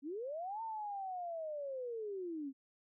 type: linear two-way sweep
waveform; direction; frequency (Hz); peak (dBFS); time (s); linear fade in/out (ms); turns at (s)
sine; up then down; 260.4 to 912 to 260.4; -39; 0.02-2.53; 50; 0.62
effects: none